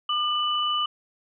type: tone pair together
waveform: sine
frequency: 1204 / 2978 Hz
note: D6 / F#7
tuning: +43 / +11 cents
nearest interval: octave + major third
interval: 1568 cents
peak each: -25 dBFS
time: 0.09-0.86 s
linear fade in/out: 5 ms
effects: none